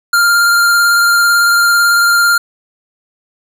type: tone with vibrato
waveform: square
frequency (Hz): 1396.9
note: F6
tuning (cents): 0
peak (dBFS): -8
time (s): 0.13-2.38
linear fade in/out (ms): 5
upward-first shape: square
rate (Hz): 18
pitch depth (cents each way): 11
effects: none